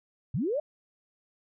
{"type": "linear sweep", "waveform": "sine", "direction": "up", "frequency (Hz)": [98, 630], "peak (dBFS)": -26, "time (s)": [0.34, 0.6], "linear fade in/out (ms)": 5, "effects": []}